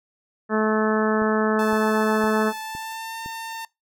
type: harmonic tone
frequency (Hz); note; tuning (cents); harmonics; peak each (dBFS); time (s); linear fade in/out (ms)
216.6; A3; -27; 1 / 2 / 3 / 4 / 5 / 6 / 7 / 8; -22 / -23 / -28 / -31 / -30 / -29 / -33 / -30; 0.49-2.53; 50
type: click train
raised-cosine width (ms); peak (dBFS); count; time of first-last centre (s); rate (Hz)
3; -26; 5; 1.22-3.261; 1.96
type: tone with pitch glide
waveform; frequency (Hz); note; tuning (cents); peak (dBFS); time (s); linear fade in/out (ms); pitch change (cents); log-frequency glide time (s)
sawtooth; 874 to 903.8; A5 to A5; -12 to +46; -27; 1.59-3.65; 2; +58; 2.57-3.15
effects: noise-tail reverb RT60 0.2 s tail -23 dB re dry